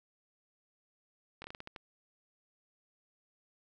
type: slowing click train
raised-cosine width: 0.3 ms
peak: -28 dBFS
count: 8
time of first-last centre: 1.42-1.762 s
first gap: 22 ms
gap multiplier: 1.26
effects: none